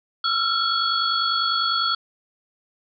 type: tone cluster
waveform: sine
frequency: 1330 / 1380 / 3348 / 4410 Hz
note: E6 / F6 / G#7 / C#8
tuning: +15 / -21 / +13 / -10 cents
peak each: -25 dBFS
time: 0.24-1.95 s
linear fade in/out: 5 ms
effects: none